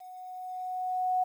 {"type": "tone with level ramp", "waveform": "sine", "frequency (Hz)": 737, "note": "F#5", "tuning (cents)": -7, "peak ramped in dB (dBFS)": [-44, -23], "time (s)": [0, 1.24], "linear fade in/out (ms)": 10, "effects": ["10-bit"]}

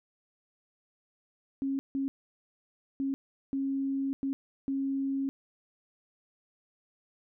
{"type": "tone bursts at uneven times", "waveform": "sine", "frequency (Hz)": 272.3, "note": "C#4", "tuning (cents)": -31, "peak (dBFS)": -28, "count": 6, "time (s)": [[1.62, 1.79], [1.95, 2.08], [3, 3.14], [3.53, 4.13], [4.23, 4.33], [4.68, 5.29]], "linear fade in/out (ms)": 0, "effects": []}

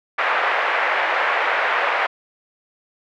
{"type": "band-pass noise", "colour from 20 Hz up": "white", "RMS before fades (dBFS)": -20, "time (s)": [0.18, 2.07], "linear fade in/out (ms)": 10, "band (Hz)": [520, 2100], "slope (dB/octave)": 24, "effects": []}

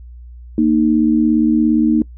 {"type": "tone pair together", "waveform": "sine", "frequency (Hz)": [231, 308.3], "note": ["A#3", "D#4"], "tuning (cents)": [-16, -16], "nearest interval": "perfect fourth", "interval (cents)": 500, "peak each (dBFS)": -13, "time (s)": [0.58, 2.02], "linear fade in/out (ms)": 2, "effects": ["noise-tail reverb RT60 0.1 s tail -24 dB re dry", "added 60 Hz sine -33 dBFS peak until 2.17 s"]}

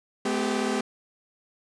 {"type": "tone cluster", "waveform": "sawtooth", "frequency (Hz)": [214.6, 252.6, 392.7], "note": ["A3", "B3", "G4"], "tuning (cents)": [-43, 39, 3], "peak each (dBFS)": -25, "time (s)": [0.25, 0.81], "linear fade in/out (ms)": 5, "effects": ["resampled to 22050 Hz"]}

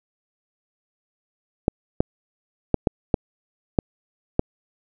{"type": "clicks", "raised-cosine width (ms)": 2, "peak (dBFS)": -3, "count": 7, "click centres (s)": [1.681, 2.005, 2.743, 2.872, 3.142, 3.788, 4.394], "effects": []}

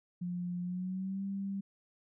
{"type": "tone with pitch glide", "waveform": "sine", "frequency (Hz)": [177.1, 196.5], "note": ["F3", "G3"], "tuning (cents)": [24, 4], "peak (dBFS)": -34, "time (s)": [0.21, 1.61], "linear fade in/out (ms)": 10, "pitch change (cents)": 180, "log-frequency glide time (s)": [0.62, 1.24], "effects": []}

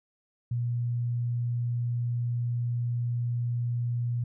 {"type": "tone", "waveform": "sine", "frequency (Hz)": 120, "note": "B2", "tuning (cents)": -49, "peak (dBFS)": -26, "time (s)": [0.51, 4.24], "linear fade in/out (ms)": 5, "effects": []}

